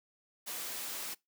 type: noise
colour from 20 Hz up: white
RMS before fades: -40 dBFS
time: 0.46-1.15 s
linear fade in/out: 20 ms
effects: noise-tail reverb RT60 0.2 s tail -24 dB re dry + high-pass 200 Hz 12 dB/octave